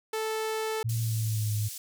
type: tone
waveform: sawtooth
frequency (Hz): 438.9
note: A4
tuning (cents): -4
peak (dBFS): -25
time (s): 0.13-0.83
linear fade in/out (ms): 5
type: tone with pitch glide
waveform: sine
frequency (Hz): 114.5 to 106.22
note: A#2 to G#2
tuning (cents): -31 to +39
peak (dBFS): -26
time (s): 0.84-1.69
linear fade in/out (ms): 20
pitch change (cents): -130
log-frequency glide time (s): 0.98-1.53
type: band-pass noise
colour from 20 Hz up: white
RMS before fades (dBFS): -40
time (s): 0.89-1.78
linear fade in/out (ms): 2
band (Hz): 4500 to 14000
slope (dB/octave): 12
effects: none